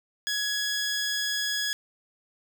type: tone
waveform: 15% pulse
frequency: 1675 Hz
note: G#6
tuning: 14 cents sharp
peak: -20 dBFS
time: 0.27-1.73 s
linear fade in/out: 0 ms
effects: none